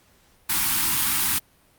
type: band-stop noise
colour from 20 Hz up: white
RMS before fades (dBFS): -22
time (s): 0.49-1.39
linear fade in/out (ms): 10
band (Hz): 350 to 800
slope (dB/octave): 96
effects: pink hiss -59 dBFS RMS until 1.78 s + Opus 48 kbps